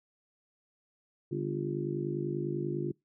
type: harmonic tone with a mistuned harmonic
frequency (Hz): 50.1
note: G1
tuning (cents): +38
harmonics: 3 / 4 / 5 / 6 / 7 / 8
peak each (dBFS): -35 / -43 / -43 / -40 / -34 / -42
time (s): 1.31-2.92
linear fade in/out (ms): 10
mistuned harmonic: 3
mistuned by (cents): -79
effects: noise-tail reverb RT60 0.2 s tail -25 dB re dry